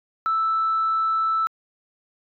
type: tone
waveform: sine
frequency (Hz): 1318.5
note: E6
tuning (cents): 0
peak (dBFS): -18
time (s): 0.26-1.47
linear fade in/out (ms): 0
effects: tanh soft clip ceiling -15 dBFS